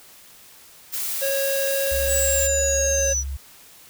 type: noise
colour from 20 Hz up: blue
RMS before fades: -27 dBFS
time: 0.92-2.48 s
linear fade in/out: 20 ms
type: tone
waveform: square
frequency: 548 Hz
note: C#5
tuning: 20 cents flat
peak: -23 dBFS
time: 1.21-3.14 s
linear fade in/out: 20 ms
type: tone with pitch glide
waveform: sine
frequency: 67.4 to 68.42 Hz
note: C#2 to C#2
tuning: -48 to -22 cents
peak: -26 dBFS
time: 1.91-3.37 s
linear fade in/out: 10 ms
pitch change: +26 cents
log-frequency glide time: 2.86-2.95 s
type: exponential sweep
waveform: sine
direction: down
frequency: 8020 to 5840 Hz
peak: -21 dBFS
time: 2.07-3.24 s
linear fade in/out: 50 ms
effects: white hiss -48 dBFS RMS until 3.89 s